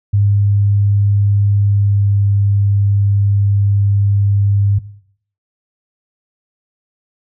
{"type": "tone with pitch glide", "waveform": "sine", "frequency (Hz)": [101.4, 100.64], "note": ["G#2", "G2"], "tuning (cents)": [-41, 46], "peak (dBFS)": -9, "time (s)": [0.13, 4.79], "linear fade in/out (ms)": 10, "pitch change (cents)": -13, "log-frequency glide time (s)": [1.6, 2.17], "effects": ["noise-tail reverb RT60 0.6 s tail -17 dB re dry"]}